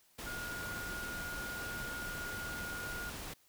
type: tone in noise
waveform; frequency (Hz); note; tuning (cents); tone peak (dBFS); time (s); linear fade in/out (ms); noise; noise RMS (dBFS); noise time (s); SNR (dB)
sine; 1430; F6; +41; -41; 0.26-3.1; 10; pink; -44; 0.18-3.34; 0
effects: white hiss -68 dBFS RMS until 3.48 s